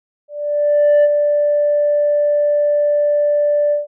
sine tone with ADSR envelope, 587.3 Hz, D5, in tune, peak -5 dBFS, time 0.28-3.87 s, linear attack 760 ms, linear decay 38 ms, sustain -6 dB, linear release 150 ms, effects tanh soft clip ceiling -7 dBFS

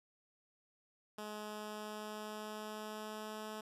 10% pulse tone with pitch glide, 211.6 to 215.4 Hz, G#3 to A3, +33 to -37 cents, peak -35 dBFS, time 1.18-3.61 s, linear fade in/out 5 ms, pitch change +30 cents, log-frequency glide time 1.46-3.47 s, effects resampled to 32000 Hz

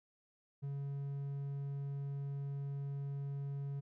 triangle tone, 140 Hz, C#3, 18 cents sharp, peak -36 dBFS, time 0.62-3.81 s, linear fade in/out 20 ms, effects none

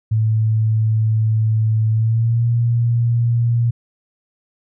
sine tone with pitch glide, 110 to 117.9 Hz, A2 to A#2, 0 to +20 cents, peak -13 dBFS, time 0.11-3.71 s, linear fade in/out 10 ms, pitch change +120 cents, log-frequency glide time 1.91-2.46 s, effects none

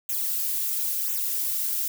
violet noise with flanger, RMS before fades -27 dBFS, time 0.09-1.88 s, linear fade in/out 2 ms, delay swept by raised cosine 0.2 to 4.9 ms, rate 0.97 Hz, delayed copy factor -1, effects none

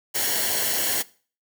white noise with comb filter, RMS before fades -24 dBFS, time 0.14-1.03 s, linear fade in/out 20 ms, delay 0.81 ms, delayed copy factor -0.6, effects noise-tail reverb RT60 0.4 s tail -20 dB re dry

